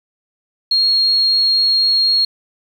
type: tone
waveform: sine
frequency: 4274 Hz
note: C8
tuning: 36 cents sharp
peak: -11 dBFS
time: 0.71-2.25 s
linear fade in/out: 5 ms
effects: 7-bit